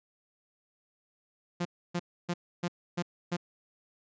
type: tone bursts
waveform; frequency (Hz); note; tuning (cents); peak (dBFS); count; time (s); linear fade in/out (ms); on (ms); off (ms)
sawtooth; 174.61; F3; 0; -25; 6; 1.6-3.368; 10; 53; 290
effects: resampled to 16000 Hz